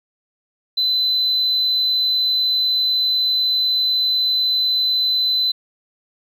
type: tone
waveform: sine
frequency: 4026 Hz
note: B7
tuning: 33 cents sharp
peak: -14 dBFS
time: 0.77-5.52 s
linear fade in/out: 10 ms
effects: tanh soft clip ceiling -12 dBFS + 9-bit